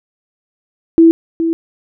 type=tone with echo; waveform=sine; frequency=329.6 Hz; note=E4; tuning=in tune; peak=-3 dBFS; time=0.98-1.11 s; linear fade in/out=0 ms; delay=420 ms; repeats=1; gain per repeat=-9 dB; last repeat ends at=1.53 s; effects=none